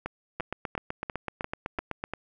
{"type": "two click trains", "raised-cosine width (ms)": 0.5, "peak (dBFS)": [-16, -17], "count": [14, 7], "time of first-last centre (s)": [[0.4, 2.039], [0.06, 2.136]], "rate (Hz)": [7.93, 2.89], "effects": []}